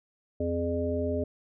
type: harmonic tone with a mistuned harmonic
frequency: 86.1 Hz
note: F2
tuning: 24 cents flat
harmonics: 1 / 3 / 5 / 7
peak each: -32 / -32 / -32 / -32 dBFS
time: 0.4-1.24 s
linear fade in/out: 5 ms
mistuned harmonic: 5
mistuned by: -48 cents
effects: none